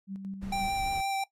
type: tone with tremolo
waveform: sine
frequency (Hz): 194.2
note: G3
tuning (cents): -16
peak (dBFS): -34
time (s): 0.07-0.69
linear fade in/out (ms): 50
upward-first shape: square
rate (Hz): 5.6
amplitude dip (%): 45
type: noise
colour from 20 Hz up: brown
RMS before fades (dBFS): -40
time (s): 0.41-1.02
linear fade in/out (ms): 20
type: tone with vibrato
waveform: square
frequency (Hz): 783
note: G5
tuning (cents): -2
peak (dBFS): -29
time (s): 0.52-1.24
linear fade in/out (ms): 5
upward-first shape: triangle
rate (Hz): 5.8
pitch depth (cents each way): 15
effects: noise-tail reverb RT60 0.1 s tail -17 dB re dry + low-pass 12000 Hz 12 dB/octave